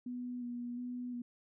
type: tone with vibrato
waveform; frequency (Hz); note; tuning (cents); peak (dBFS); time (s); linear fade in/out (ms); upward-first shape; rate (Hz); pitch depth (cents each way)
sine; 244.2; B3; -19; -38; 0.06-1.22; 5; square; 1.4; 18
effects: none